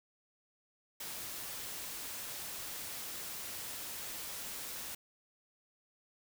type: noise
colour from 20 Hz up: white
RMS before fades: -43 dBFS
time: 1-4.95 s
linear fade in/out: 5 ms
effects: none